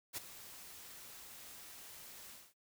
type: noise with ADSR envelope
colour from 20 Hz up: white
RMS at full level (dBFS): -39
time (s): 0.13-2.54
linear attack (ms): 41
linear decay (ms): 16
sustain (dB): -14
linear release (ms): 230
effects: noise-tail reverb RT60 0.1 s tail -23 dB re dry